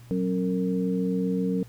sine tone cluster, 185.9 / 273.1 / 457.9 Hz, F#3 / C#4 / A#4, +8 / -26 / -31 cents, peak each -25 / -29 / -30 dBFS, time 0.11-1.63 s, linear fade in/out 0 ms, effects added 120 Hz sine -45 dBFS peak until 1.68 s + pink hiss -56 dBFS RMS until 1.68 s

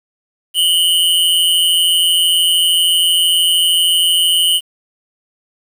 square tone pair together, 2904 / 3077 Hz, F#7 / G7, -33 / -33 cents, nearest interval minor second, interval 100 cents, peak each -14 dBFS, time 0.54-4.61 s, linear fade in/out 50 ms, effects 7-bit

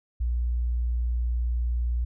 sine tone, 59.7 Hz, A#1, 42 cents sharp, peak -23 dBFS, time 0.2-2.05 s, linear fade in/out 10 ms, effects none

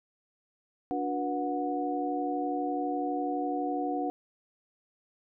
sine tone cluster, 290.7 / 362.7 / 485.8 / 732 Hz, D4 / F#4 / B4 / F#5, -18 / -34 / -29 / -19 cents, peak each -32 / -38 / -37 / -32 dBFS, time 0.91-4.1 s, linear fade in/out 0 ms, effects none

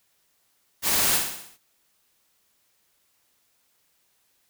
white noise with echo, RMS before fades -23 dBFS, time 0.82-1.21 s, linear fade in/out 50 ms, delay 62 ms, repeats 6, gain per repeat -5 dB, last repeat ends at 1.582 s, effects white hiss -68 dBFS RMS until 4.49 s

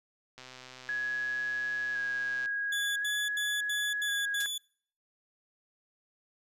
click train, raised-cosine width 0.2 ms, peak -30 dBFS, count 267, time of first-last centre 0.38-2.458 s, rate 128 Hz
sine tone with vibrato, 1661.2 Hz, G#6, in tune, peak -30 dBFS, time 0.89-4.46 s, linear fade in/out 0 ms, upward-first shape square, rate 0.47 Hz, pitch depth 15 cents each way
sawtooth tone bursts, 3456 Hz, A7, 32 cents flat, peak -30 dBFS, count 6, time 2.72-4.58 s, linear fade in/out 5 ms, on 240 ms, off 84 ms
blue noise with exponential decay, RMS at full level -31 dBFS, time 4.4-4.51 s, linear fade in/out 5 ms, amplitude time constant 23 ms
effects noise-tail reverb RT60 0.6 s tail -26 dB re dry + resampled to 32000 Hz

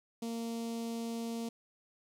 sawtooth tone with notch filter, 230.6 Hz, A#3, 19 cents flat, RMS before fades -38 dBFS, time 0.22-1.49 s, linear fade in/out 5 ms, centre 1600 Hz, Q 0.53, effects low-pass 12000 Hz 12 dB/octave + 11-bit

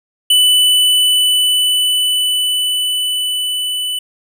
square tone with level ramp, 2987 Hz, F#7, 16 cents sharp, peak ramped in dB -8 to -18 dBFS, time 0.3-3.99 s, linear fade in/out 5 ms, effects none

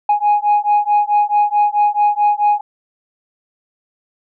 sine beating tone pair, 828 / 832.6 Hz, G#5 / G#5, -5 / +4 cents, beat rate 4.6 Hz, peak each -13 dBFS, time 0.09-2.61 s, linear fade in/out 5 ms, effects tanh soft clip ceiling -7 dBFS

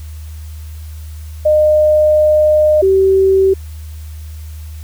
sine tone pair in turn, 610 / 384.3 Hz, D#5 / G4, -34 / -34 cents, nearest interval minor sixth, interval 800 cents, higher first, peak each -7 dBFS, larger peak neither, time 1.45-2.82 / 2.82-3.54 s, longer first, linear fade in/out 10 ms, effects added 77 Hz sine -26 dBFS peak until 4.83 s + white hiss -44 dBFS RMS until 4.83 s

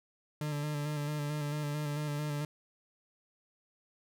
40% pulse tone with vibrato, 148.2 Hz, D3, 16 cents sharp, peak -32 dBFS, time 0.41-2.45 s, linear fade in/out 2 ms, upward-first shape square, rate 4.5 Hz, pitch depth 26 cents each way, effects none

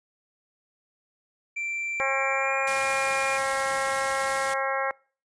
triangle tone with pitch glide, 2349 to 2412 Hz, D7 to D7, 0 to +46 cents, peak -27 dBFS, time 1.56-3.38 s, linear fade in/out 10 ms, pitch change +46 cents, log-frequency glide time 2.33-2.53 s
harmonic tone, 270 Hz, C#4, 45 cents flat, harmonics 2 / 3 / 4 / 5 / 6 / 7 / 8, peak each -29 / -31 / -32 / -33 / -34 / -34 / -35 dBFS, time 2-4.91 s, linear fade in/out 0 ms
white noise, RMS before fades -34 dBFS, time 2.67-4.54 s, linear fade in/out 5 ms
effects noise-tail reverb RT60 0.4 s tail -25 dB re dry + resampled to 22050 Hz

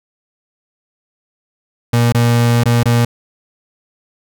35% pulse tone with dropouts, 118.6 Hz, A#2, 30 cents sharp, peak -8 dBFS, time 1.93-3.05 s, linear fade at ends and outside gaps 5 ms, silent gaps 2.124-2.146 / 2.637-2.656 / 2.833-2.856 s, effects none

